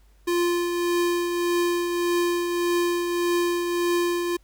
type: tone with tremolo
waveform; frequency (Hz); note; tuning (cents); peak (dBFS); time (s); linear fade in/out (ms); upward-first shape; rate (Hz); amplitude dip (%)
square; 348.2; F4; -5; -20; 0.27-4.37; 10; triangle; 1.7; 45
effects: added 50 Hz sine -53 dBFS peak until 4.43 s + pink hiss -65 dBFS RMS until 4.43 s